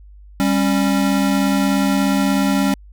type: tone pair together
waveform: square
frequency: 197 / 273.7 Hz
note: G3 / C#4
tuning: +9 / -22 cents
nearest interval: tritone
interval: 569 cents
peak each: -18 dBFS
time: 0.4-2.74 s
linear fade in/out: 0 ms
effects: added 50 Hz sine -39 dBFS peak until 2.92 s